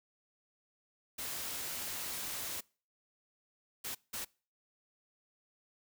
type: noise bursts at uneven times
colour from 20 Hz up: white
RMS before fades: -40 dBFS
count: 3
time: 1.18-2.61 / 3.84-3.95 / 4.13-4.25 s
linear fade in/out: 10 ms
effects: noise-tail reverb RT60 0.4 s tail -25 dB re dry